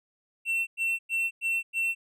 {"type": "tone bursts", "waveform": "triangle", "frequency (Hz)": 2702, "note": "E7", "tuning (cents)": 42, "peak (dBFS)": -23, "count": 5, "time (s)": [0.45, 1.95], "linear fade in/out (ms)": 50, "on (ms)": 220, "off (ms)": 100, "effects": []}